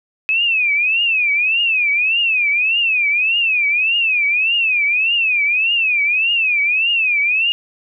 sine tone with vibrato, 2541 Hz, D#7, 36 cents sharp, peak -13 dBFS, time 0.29-7.52 s, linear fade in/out 0 ms, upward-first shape triangle, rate 1.7 Hz, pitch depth 210 cents each way, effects none

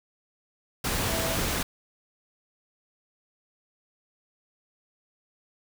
sine tone in noise, 656 Hz, E5, 9 cents flat, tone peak -33 dBFS, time 1.09-1.36 s, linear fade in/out 5 ms, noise pink, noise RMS -28 dBFS, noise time 0.84-1.63 s, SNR -8 dB, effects none

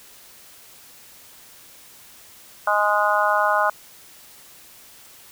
harmonic tone, 207.7 Hz, G#3, in tune, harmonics 3 / 4 / 5 / 6 / 7, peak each -23 / -23 / -23 / -23 / -23 dBFS, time 2.67-3.7 s, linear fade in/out 5 ms, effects white hiss -47 dBFS RMS until 5.31 s

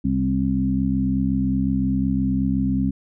harmonic tone with a mistuned harmonic, 65.6 Hz, C2, 5 cents sharp, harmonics 1 / 2 / 3 / 4, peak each -27 / -27 / -22 / -22 dBFS, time 0.04-2.91 s, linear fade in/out 10 ms, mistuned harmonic 4, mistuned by +16 cents, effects none

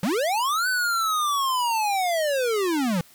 square linear two-way sweep, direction up then down, 160.4 to 1528 to 160.4 Hz, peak -22 dBFS, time 0.03-3.01 s, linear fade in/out 2 ms, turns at 0.68 s, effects white hiss -53 dBFS RMS until 3.14 s

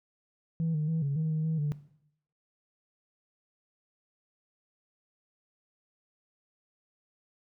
sine tone with pitch steps, 163.5 / 152.6 / 162 / 140.6 / 158.2 / 156.4 / 159.8 / 147.3 Hz, E3 / D#3 / E3 / C#3 / D#3 / D#3 / D#3 / D3, -14 / -33 / -30 / +25 / +29 / +9 / +47 / +6 cents, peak -25 dBFS, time 0.6-1.72 s, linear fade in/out 0 ms, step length 140 ms, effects noise-tail reverb RT60 0.7 s tail -17 dB re dry + tanh soft clip ceiling -24 dBFS

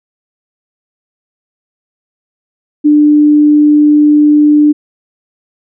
sine tone, 297.6 Hz, D4, 23 cents sharp, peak -3 dBFS, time 2.84-4.73 s, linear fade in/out 20 ms, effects none

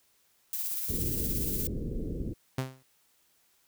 violet noise with tremolo, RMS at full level -32 dBFS, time 0.53-1.67 s, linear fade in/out 0 ms, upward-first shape sine, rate 17 Hz, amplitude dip 35%
pink low-pass noise, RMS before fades -34 dBFS, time 0.88-2.34 s, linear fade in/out 20 ms, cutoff 470 Hz, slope 48 dB/octave
sawtooth tone with exponential decay, 130.81 Hz, C3, in tune, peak -23 dBFS, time 2.58-2.83 s, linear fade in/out 5 ms, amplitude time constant 54 ms
effects white hiss -68 dBFS RMS until 3.67 s

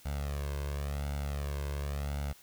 sawtooth tone with flanger, 71.4 Hz, D2, 48 cents flat, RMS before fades -35 dBFS, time 0.05-2.33 s, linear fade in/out 10 ms, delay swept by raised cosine 1.4 to 1.92 ms, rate 0.93 Hz, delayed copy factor +0.8, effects white hiss -58 dBFS RMS until 2.42 s

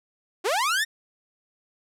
sawtooth linear sweep, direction up, 329.6 to 1871 Hz, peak -18 dBFS, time 0.44-0.85 s, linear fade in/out 20 ms, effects low-pass 12000 Hz 12 dB/octave

